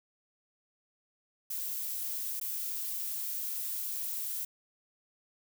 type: noise with dropouts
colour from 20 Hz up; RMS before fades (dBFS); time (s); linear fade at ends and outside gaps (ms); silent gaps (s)
violet; -36; 1.5-4.45; 5; 2.399-2.411
effects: none